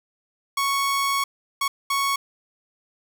sawtooth tone bursts at uneven times, 1108.7 Hz, C#6, in tune, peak -17 dBFS, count 3, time 0.57-1.24 / 1.61-1.68 / 1.9-2.16 s, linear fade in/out 5 ms, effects none

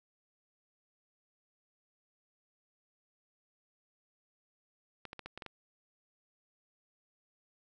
clicks, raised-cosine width 0.3 ms, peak -27 dBFS, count 7, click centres 5.053 / 5.131 / 5.193 / 5.26 / 5.376 / 5.422 / 5.463 s, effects none

